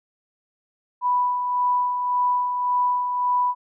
sine tone with tremolo, 987.8 Hz, B5, in tune, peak -17 dBFS, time 1.01-3.55 s, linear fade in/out 50 ms, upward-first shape sine, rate 1.8 Hz, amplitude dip 45%, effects none

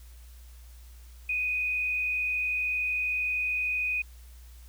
sine tone with frequency modulation, 2489 Hz, D#7, in tune, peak -26 dBFS, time 1.29-4.02 s, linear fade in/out 5 ms, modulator 49.1 Hz, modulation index 0.6, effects added 60 Hz sine -46 dBFS peak until 4.68 s + white hiss -59 dBFS RMS until 4.68 s

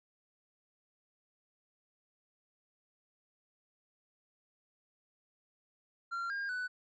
triangle tone with pitch steps, 1378 / 1613 / 1492 Hz, F6 / G6 / F#6, -24 / +49 / +14 cents, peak -33 dBFS, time 6.11-6.68 s, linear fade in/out 20 ms, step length 190 ms, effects resampled to 16000 Hz

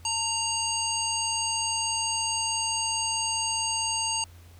harmonic tone with a mistuned harmonic, 932.3 Hz, A#5, in tune, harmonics 1 / 3 / 5 / 7 / 9, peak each -32 / -32 / -32 / -32 / -32 dBFS, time 0.05-4.24 s, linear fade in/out 2 ms, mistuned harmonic 1, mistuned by -61 cents, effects added 86 Hz sine -47 dBFS peak until 4.59 s + pink hiss -57 dBFS RMS until 4.59 s

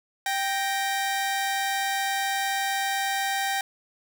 sawtooth tone pair together, 784 / 1866.5 Hz, G5 / A#6, 0 / +2 cents, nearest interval octave + minor third, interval 1502 cents, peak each -22 / -27 dBFS, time 0.26-3.61 s, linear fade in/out 2 ms, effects 9-bit

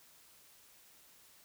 silence, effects white hiss -62 dBFS RMS until 1.44 s

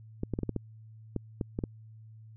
clicks, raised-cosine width 3 ms, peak -18 dBFS, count 10, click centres 0.234 / 0.337 / 0.389 / 0.433 / 0.493 / 0.563 / 1.163 / 1.412 / 1.589 / 1.638 s, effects added 110 Hz sine -48 dBFS peak until 2.36 s

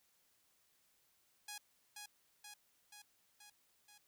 5% pulse tone with echo, 830.6 Hz, G#5, in tune, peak -34 dBFS, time 1.48-1.58 s, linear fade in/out 5 ms, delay 480 ms, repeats 5, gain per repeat -3 dB, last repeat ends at 3.98 s, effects white hiss -75 dBFS RMS until 4.07 s

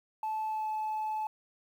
sine tone with pitch glide, 870 to 864.5 Hz, A5 to A5, -20 to -31 cents, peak -29 dBFS, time 0.23-1.27 s, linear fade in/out 2 ms, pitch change -11 cents, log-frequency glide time 0.48-0.68 s, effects tanh soft clip ceiling -29 dBFS + 10-bit

